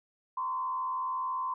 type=tone with frequency modulation; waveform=sine; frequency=1033 Hz; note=C6; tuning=22 cents flat; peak=-30 dBFS; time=0.37-1.54 s; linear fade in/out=5 ms; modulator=80.4 Hz; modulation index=0.69; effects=none